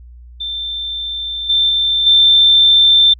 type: tone with level steps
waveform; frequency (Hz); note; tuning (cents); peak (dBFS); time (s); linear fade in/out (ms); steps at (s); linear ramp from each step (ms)
sine; 3563; A7; +21; -20 / -10 / -12 / -6; 0.4-3.14; 10; 1.49 / 1.69 / 2.06; 10
effects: added 60 Hz sine -35 dBFS peak until 3.19 s